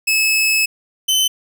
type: tone pair in turn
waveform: sawtooth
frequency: 2593 / 3049 Hz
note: E7 / G7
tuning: -29 / -49 cents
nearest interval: minor third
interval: 280 cents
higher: second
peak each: -10 dBFS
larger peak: neither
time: 0.07-0.66 / 1.08-1.28 s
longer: first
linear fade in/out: 10 ms
effects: none